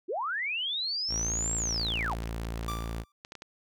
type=linear two-way sweep; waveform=sine; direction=up then down; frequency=299.4 to 7660 to 534 Hz; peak=-29 dBFS; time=0.08-2.15 s; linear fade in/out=20 ms; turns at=1.55 s
type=tone; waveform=sawtooth; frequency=56.5 Hz; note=A1; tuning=47 cents sharp; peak=-29 dBFS; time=1.08-3.05 s; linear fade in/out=50 ms
type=clicks; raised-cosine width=0.2 ms; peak=-26 dBFS; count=11; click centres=2.122 / 2.233 / 2.275 / 2.447 / 2.577 / 2.635 / 2.714 / 3.249 / 3.321 / 3.353 / 3.421 s
type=tone with exponential decay; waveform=45% pulse; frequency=1174.7 Hz; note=D6; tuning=in tune; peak=-31 dBFS; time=2.68-3.12 s; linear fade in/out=2 ms; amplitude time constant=95 ms
effects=none